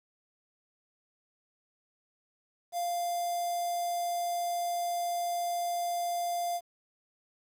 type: tone with notch filter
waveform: square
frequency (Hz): 697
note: F5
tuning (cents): -4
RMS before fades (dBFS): -32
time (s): 2.72-6.61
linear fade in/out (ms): 50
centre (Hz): 2400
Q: 0.67
effects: 10-bit